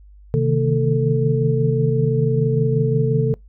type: tone cluster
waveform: sine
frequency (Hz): 130.9 / 151.5 / 156.8 / 228.1 / 443.5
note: C3 / D#3 / D#3 / A#3 / A4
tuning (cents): +1 / -46 / +14 / -37 / +14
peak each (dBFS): -18 / -27 / -22 / -26 / -20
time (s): 0.34-3.34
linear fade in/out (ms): 0
effects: noise-tail reverb RT60 0.2 s tail -26 dB re dry + added 50 Hz sine -42 dBFS peak until 3.48 s